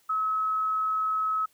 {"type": "tone", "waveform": "sine", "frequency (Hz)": 1286, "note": "E6", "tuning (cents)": -43, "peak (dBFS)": -24, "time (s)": [0.09, 1.46], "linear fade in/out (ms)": 10, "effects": ["white hiss -65 dBFS RMS until 1.53 s"]}